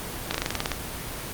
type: slowing click train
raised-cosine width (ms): 0.2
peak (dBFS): -7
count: 10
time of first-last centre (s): 0.31-0.717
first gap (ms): 34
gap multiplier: 1.07
effects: pink hiss -34 dBFS RMS until 1.33 s + Opus 24 kbps